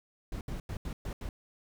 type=noise bursts at uneven times; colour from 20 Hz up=brown; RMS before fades=-37 dBFS; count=6; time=0.32-0.41 / 0.48-0.6 / 0.69-0.77 / 0.85-0.93 / 1.05-1.13 / 1.21-1.29 s; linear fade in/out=2 ms; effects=none